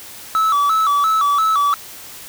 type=tone with vibrato; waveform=triangle; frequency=1223 Hz; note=D#6; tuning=30 cents flat; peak=-11 dBFS; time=0.35-1.74 s; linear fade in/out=0 ms; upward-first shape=square; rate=2.9 Hz; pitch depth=110 cents each way; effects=white hiss -36 dBFS RMS until 2.28 s